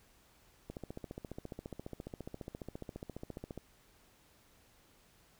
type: click train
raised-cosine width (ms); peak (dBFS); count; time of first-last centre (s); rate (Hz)
2; -29; 43; 0.7-3.577; 14.6
effects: pink hiss -66 dBFS RMS until 5.39 s